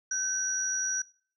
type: tone pair together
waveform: sine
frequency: 1536 / 5804 Hz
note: G6 / F#8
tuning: -36 / -34 cents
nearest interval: octave + major seventh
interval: 2302 cents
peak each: -34 / -28 dBFS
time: 0.11-1.02 s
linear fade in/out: 5 ms
effects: noise-tail reverb RT60 0.5 s tail -23 dB re dry